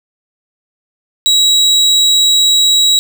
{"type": "tone", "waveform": "35% pulse", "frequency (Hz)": 3868, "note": "B7", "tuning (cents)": -37, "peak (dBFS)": -5, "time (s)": [1.26, 2.99], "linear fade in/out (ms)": 0, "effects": []}